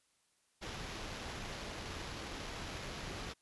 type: noise with sample-and-hold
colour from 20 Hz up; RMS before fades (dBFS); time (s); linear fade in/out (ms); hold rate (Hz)
pink; -44; 0.61-3.34; 20; 8820
effects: white hiss -75 dBFS RMS until 3.41 s + resampled to 24000 Hz